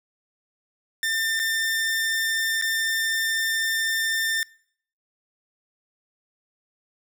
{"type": "tone with dropouts", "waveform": "sawtooth", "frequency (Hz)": 1796, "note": "A6", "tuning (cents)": 35, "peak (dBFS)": -19, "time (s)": [1.03, 4.43], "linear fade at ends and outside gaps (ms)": 1, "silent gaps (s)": [[1.393, 1.398], [2.614, 2.622]], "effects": ["noise-tail reverb RT60 0.6 s tail -23 dB re dry"]}